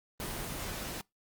pink noise with level ramp, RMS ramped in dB -37 to -40 dBFS, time 0.2-1.01 s, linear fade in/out 0 ms, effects noise-tail reverb RT60 0.2 s tail -25 dB re dry + Opus 24 kbps

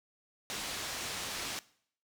white low-pass noise, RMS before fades -39 dBFS, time 0.5-1.59 s, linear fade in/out 0 ms, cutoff 6300 Hz, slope 12 dB/octave, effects noise-tail reverb RT60 0.6 s tail -20 dB re dry

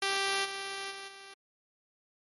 5% pulse tone with level steps, 392 Hz, G4, in tune, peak -17 / -25 / -30 / -36 dBFS, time 0.02-1.34 s, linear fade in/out 5 ms, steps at 0.44 / 0.9 / 1.07 s, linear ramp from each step 20 ms, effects MP3 48 kbps

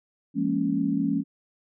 sine chord, Bb minor seventh, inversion second, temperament equal with one note detuned, 171.52 / 207.7 / 233.1 / 277.2 Hz, F3 / Ab3 / Bb3 / Db4, -31 / 0 / 0 / 0 cents, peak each -30 / -28 / -30 / -25 dBFS, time 0.34-1.24 s, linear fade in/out 50 ms, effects none

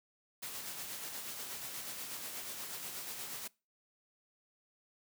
white noise with tremolo, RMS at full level -42 dBFS, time 0.42-3.48 s, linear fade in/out 10 ms, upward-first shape sine, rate 8.3 Hz, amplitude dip 35%, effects noise-tail reverb RT60 0.3 s tail -24 dB re dry + high-pass 100 Hz 12 dB/octave

